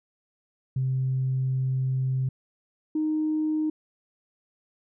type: tone pair in turn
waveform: sine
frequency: 130.81 / 309.6 Hz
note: C3 / D#4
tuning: 0 / -9 cents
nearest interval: octave + minor third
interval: 1491 cents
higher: second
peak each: -22 dBFS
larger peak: neither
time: 0.76-2.29 / 2.95-3.7 s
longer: first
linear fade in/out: 5 ms
effects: tanh soft clip ceiling -18 dBFS